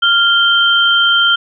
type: tone pair together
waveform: sine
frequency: 1396.9 / 3136 Hz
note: F6 / G7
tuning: 0 / 0 cents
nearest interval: octave + major second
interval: 1400 cents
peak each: -11 dBFS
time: 0.02-1.36 s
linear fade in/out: 10 ms
effects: none